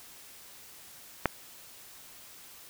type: click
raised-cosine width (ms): 0.5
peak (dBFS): -8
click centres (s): 1.257
effects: white hiss -51 dBFS RMS until 2.69 s